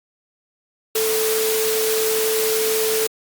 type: tone in noise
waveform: sine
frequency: 440 Hz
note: A4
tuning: in tune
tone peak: -19 dBFS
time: 0.95-3.07 s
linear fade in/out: 5 ms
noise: white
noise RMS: -23 dBFS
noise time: 0.95-3.07 s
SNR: +1 dB
effects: high-pass 200 Hz 12 dB/octave + Opus 48 kbps